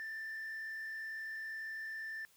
sine tone with frequency modulation, 1776 Hz, A6, 16 cents sharp, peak -38 dBFS, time 0-2.25 s, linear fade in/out 0 ms, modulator 42 Hz, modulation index 0.48, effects tanh soft clip ceiling -39 dBFS + white hiss -67 dBFS RMS until 2.36 s

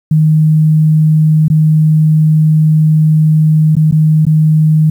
sine tone with dropouts, 155.56 Hz, D#3, in tune, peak -5 dBFS, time 0.11-4.9 s, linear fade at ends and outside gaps 5 ms, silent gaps 1.482-1.5 / 3.754-3.766 / 3.912-3.923 / 4.253-4.266 s, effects 7-bit

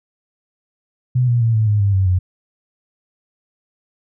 sine tone with pitch steps, 125.6 / 120 / 114.64 / 109.53 / 104.64 / 99.98 / 95.52 / 91.26 Hz, B2 / B2 / A#2 / A2 / G#2 / G2 / G2 / F#2, +30 / -49 / -28 / -7 / +14 / +35 / -44 / -23 cents, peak -12 dBFS, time 1.15-2.19 s, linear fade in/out 10 ms, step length 130 ms, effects none

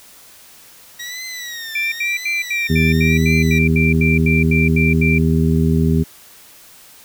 20% pulse tone with vibrato, 1900 Hz, A#6, 33 cents sharp, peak -22 dBFS, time 0.99-3.59 s, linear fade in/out 10 ms, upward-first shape triangle, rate 0.95 Hz, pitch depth 140 cents each way
sine tone bursts, 2357 Hz, D7, 6 cents sharp, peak -17 dBFS, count 14, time 1.75-5.183 s, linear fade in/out 5 ms, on 170 ms, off 81 ms
harmonic tone, 80.1 Hz, E2, 49 cents flat, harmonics 1 / 2 / 3 / 4 / 5, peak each -18 / -15 / -18 / -29 / -23 dBFS, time 2.69-6.04 s, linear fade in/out 20 ms
effects white hiss -44 dBFS RMS until 7.04 s

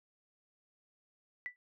sine tone with exponential decay, 1975.5 Hz, B6, in tune, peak -33 dBFS, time 1.46-1.56 s, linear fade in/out 0 ms, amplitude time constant 20 ms, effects none

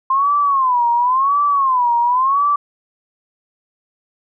sine tone with vibrato, 1046.5 Hz, C6, in tune, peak -12 dBFS, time 0.1-2.56 s, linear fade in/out 5 ms, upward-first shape sine, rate 0.94 Hz, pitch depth 180 cents each way, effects none

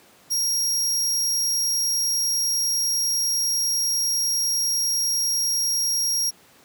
sawtooth tone, 5610 Hz, F8, 7 cents sharp, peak -18 dBFS, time 0.3-6.31 s, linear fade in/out 20 ms, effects pink hiss -53 dBFS RMS until 6.64 s + high-pass 150 Hz 12 dB/octave

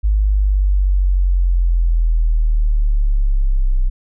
sine linear sweep, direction down, 51.91 to 31.28 Hz, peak -11 dBFS, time 0.03-3.9 s, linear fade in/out 20 ms, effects none

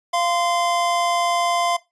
square tone pair together, 693 / 1035 Hz, F5 / C6, -14 / -19 cents, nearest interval perfect fifth, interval 695 cents, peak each -21 / -23 dBFS, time 0.13-1.77 s, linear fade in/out 10 ms, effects noise-tail reverb RT60 0.2 s tail -18 dB re dry + resampled to 24000 Hz

